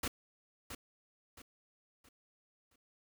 pink noise with echo, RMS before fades -36 dBFS, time 0.03-0.08 s, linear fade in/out 5 ms, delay 670 ms, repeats 4, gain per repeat -9 dB, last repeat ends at 2.76 s, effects none

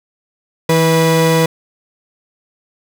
35% pulse tone pair together, 162.01 / 490 Hz, E3 / B4, -30 / -14 cents, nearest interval octave + perfect fifth, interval 1916 cents, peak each -11 dBFS, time 0.69-1.46 s, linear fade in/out 5 ms, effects none

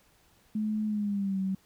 sine tone with pitch glide, 214.3 to 190.92 Hz, A3 to G3, -45 to -45 cents, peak -27 dBFS, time 0.55-1.55 s, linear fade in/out 5 ms, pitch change -200 cents, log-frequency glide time 0.86-1.39 s, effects pink hiss -64 dBFS RMS until 1.65 s

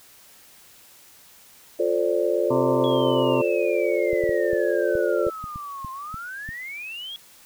sine chord, D minor seventh, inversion first, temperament just, 352.4 / 440.5 / 528.6 / 587.3 Hz, F4 / A4 / C5 / D5, +16 / +2 / +18 / 0 cents, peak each -25 dBFS, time 1.79-5.3 s, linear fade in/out 10 ms
harmonic tone, 130.1 Hz, C3, 9 cents flat, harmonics 1 / 2 / 3 / 4 / 5 / 7 / 8 / 9, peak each -29 / -25 / -34 / -36 / -35 / -29 / -32 / -36 dBFS, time 2.5-3.42 s, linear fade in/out 10 ms
sine exponential two-way sweep, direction down then up, 3362 to 1046.5 to 3362 Hz, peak -32 dBFS, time 2.84-7.16 s, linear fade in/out 0 ms, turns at 5.91 s
clicks, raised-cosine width 5 ms, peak -24 dBFS, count 11, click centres 4.132 / 4.238 / 4.293 / 4.532 / 4.953 / 5.268 / 5.441 / 5.559 / 5.847 / 6.143 / 6.49 s
effects white hiss -51 dBFS RMS until 7.45 s

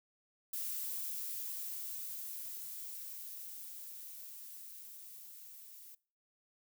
violet noise with level ramp, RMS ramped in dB -39 to -54 dBFS, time 0.53-5.95 s, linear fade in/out 5 ms, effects noise-tail reverb RT60 0.4 s tail -22 dB re dry

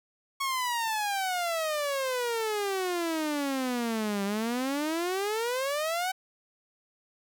sawtooth exponential two-way sweep, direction down then up, 1108.7 to 196 to 765 Hz, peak -24 dBFS, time 0.4-6.12 s, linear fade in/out 10 ms, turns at 4.24 s, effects none

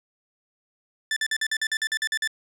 sawtooth tone bursts, 1760 Hz, A6, in tune, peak -19 dBFS, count 12, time 1.11-2.275 s, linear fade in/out 2 ms, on 54 ms, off 47 ms, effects low-pass 9000 Hz 12 dB/octave

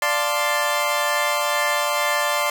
20% pulse chord, D minor seventh, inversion none, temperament equal, 587.3 / 698.5 / 880 / 1046.5 Hz, D5 / F5 / A5 / C6, 0 / 0 / 0 / 0 cents, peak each -18 / -23 / -22 / -19 dBFS, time 0.02-2.5 s, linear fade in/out 2 ms, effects none

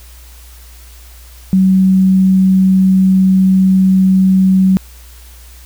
sine tone, 189 Hz, F#3, 37 cents sharp, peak -6 dBFS, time 1.53-4.77 s, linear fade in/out 0 ms, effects added 60 Hz sine -35 dBFS peak until 5.65 s + white hiss -42 dBFS RMS until 5.65 s

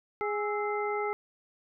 harmonic tone with a mistuned harmonic, 415.3 Hz, G#4, in tune, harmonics 1 / 2 / 3 / 5, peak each -31 / -34 / -36 / -38 dBFS, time 0.21-1.13 s, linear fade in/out 0 ms, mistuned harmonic 3, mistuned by +89 cents, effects none

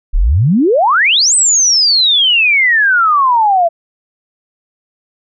sine exponential two-way sweep, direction up then down, 30.87 to 8300 to 657 Hz, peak -7 dBFS, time 0.13-3.69 s, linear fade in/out 20 ms, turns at 1.35 s, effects none

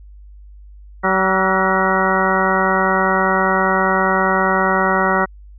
harmonic tone with a mistuned harmonic, 190 Hz, F#3, 46 cents sharp, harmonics 1 / 2 / 3 / 4 / 5 / 6 / 7 / 8 / 10, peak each -22 / -22 / -22 / -22 / -22 / -22 / -22 / -22 / -22 dBFS, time 1.03-5.26 s, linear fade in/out 20 ms, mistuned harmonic 8, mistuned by -64 cents, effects added 50 Hz sine -37 dBFS peak until 5.58 s

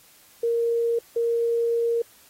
sine tone bursts at uneven times, 466.2 Hz, A#4, in tune, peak -20 dBFS, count 2, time 0.43-0.99 / 1.16-2.02 s, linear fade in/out 5 ms, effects white hiss -54 dBFS RMS until 2.29 s + AAC 48 kbps

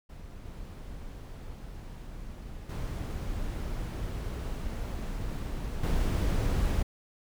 brown noise with level steps, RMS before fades -44 / -42 / -34 / -27 dBFS, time 0.09-6.83 s, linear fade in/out 10 ms, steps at 0.45 / 2.69 / 5.83 s, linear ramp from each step 5 ms, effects none

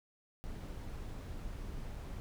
brown noise with dropouts, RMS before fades -43 dBFS, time 0.44-2.2 s, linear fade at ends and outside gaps 0 ms, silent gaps 1.947-1.951 s, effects none

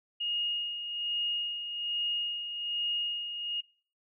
sine tone with tremolo, 2859 Hz, F7, 40 cents sharp, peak -28 dBFS, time 0.2-3.61 s, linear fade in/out 10 ms, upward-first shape sine, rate 1.2 Hz, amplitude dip 55%, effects noise-tail reverb RT60 0.4 s tail -19 dB re dry

